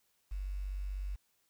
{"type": "tone with quantisation", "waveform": "sine", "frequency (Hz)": 48.08, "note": "G1", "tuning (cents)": -33, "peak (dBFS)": -35, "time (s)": [0.31, 1.16], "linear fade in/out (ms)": 10, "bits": 10, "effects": ["white hiss -75 dBFS RMS until 1.49 s"]}